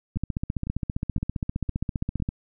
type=two click trains; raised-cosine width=5 ms; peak=-21 / -14 dBFS; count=5 / 33; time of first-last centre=0.16-2.201 / 0.17-2.289 s; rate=1.96 / 15.1 Hz; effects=none